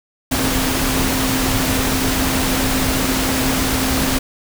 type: tone in noise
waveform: sine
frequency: 262.1 Hz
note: C4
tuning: 3 cents sharp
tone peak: -21 dBFS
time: 0.31-4.19 s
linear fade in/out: 10 ms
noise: pink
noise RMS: -19 dBFS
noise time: 0.31-4.19 s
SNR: -5 dB
effects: none